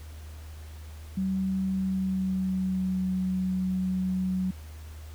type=tone with pitch glide; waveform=sine; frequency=190.2 to 185.86 Hz; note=F#3 to F#3; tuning=+48 to +8 cents; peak=-25 dBFS; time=1.17-4.51 s; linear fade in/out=5 ms; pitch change=-40 cents; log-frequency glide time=1.71-3.05 s; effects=added 77 Hz sine -40 dBFS peak until 5.14 s + pink hiss -53 dBFS RMS until 5.14 s